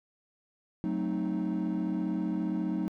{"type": "chord", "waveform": "triangle", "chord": "F# diminished seventh", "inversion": "none", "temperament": "equal", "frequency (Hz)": [185, 220, 261.6, 311.1], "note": ["F#3", "A3", "C4", "Eb4"], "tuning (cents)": [0, 0, 0, 0], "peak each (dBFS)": [-30, -32, -35, -30], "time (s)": [0.84, 2.88], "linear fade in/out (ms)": 0, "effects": ["tanh soft clip ceiling -21 dBFS"]}